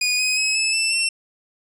20% pulse tone with pitch steps, 2466 / 2512 / 2559 / 2607 / 2655 / 2705 Hz, D#7 / D#7 / D#7 / E7 / E7 / E7, -16 / +16 / +48 / -20 / +12 / +44 cents, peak -13 dBFS, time 0.01-1.09 s, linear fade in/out 5 ms, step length 180 ms, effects resampled to 32000 Hz

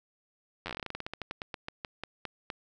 slowing click train, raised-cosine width 0.3 ms, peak -20 dBFS, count 25, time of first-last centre 0.66-2.502 s, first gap 10 ms, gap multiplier 1.15, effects none

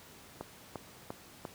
click train, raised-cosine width 1 ms, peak -24 dBFS, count 4, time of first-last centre 0.41-1.452 s, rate 2.88 Hz, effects pink hiss -54 dBFS RMS until 1.54 s + high-pass 80 Hz 12 dB/octave

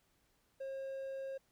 triangle tone, 538 Hz, C5, 48 cents sharp, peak -38 dBFS, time 0.6-1.38 s, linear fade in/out 10 ms, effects pink hiss -75 dBFS RMS until 1.51 s

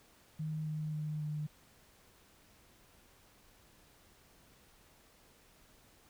sine tone with pitch steps, 155.56 / 154.04 / 152.53 / 151.04 Hz, D#3 / D#3 / D#3 / D3, 0 / -17 / -34 / +49 cents, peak -35 dBFS, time 0.39-1.47 s, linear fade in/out 10 ms, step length 270 ms, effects pink hiss -64 dBFS RMS until 6.09 s

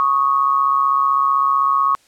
sine tone pair together, 1108.7 / 1244.5 Hz, C#6 / D#6, 0 / 0 cents, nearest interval major second, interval 200 cents, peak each -14 / -20 dBFS, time 0-1.95 s, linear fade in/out 0 ms, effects white hiss -55 dBFS RMS until 2.07 s + low-pass 9000 Hz 12 dB/octave

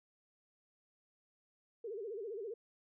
sine tone with vibrato, 427.3 Hz, G#4, 49 cents sharp, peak -40 dBFS, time 1.84-2.54 s, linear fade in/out 5 ms, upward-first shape sine, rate 15 Hz, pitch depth 180 cents each way, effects none

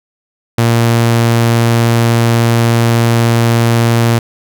sawtooth tone, 116.54 Hz, A#2, in tune, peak -4 dBFS, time 0.58-4.19 s, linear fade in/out 5 ms, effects none

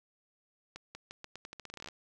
accelerating click train, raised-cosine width 0.2 ms, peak -27 dBFS, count 18, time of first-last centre 0.76-1.886 s, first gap 190 ms, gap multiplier 0.84, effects none

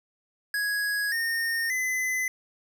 square tone with pitch steps, 1664 / 1835.7 / 2025 Hz, G#6 / A#6 / B6, +3 / -27 / +43 cents, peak -26 dBFS, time 0.54-2.28 s, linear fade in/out 2 ms, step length 580 ms, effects none

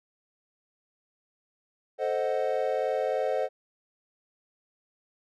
triangle chord, A diminished seventh, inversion none, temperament equal, 440 / 523.3 / 622.3 / 740 Hz, A4 / C5 / Eb5 / Gb5, 0 / 0 / 0 / 0 cents, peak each -30 / -27 / -29 / -31 dBFS, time 1.98-3.49 s, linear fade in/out 50 ms, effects none

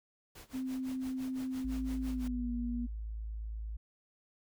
pink noise with tremolo, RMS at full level -50 dBFS, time 0.35-2.28 s, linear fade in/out 5 ms, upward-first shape sine, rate 5.9 Hz, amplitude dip 90%
sine tone with pitch glide, 260 to 239.8 Hz, C4 to A#3, -11 to +49 cents, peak -34 dBFS, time 0.53-2.87 s, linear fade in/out 20 ms, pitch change -140 cents, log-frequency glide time 2.05-2.52 s
sine tone, 54.3 Hz, A1, 22 cents flat, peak -37 dBFS, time 1.64-3.77 s, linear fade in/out 10 ms
effects none

